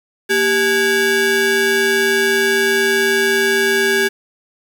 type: ring-modulated tone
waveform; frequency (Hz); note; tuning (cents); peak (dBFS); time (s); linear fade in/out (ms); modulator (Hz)
40% pulse; 627; D#5; +13; -9; 0.29-4.09; 20; 1020
effects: 7-bit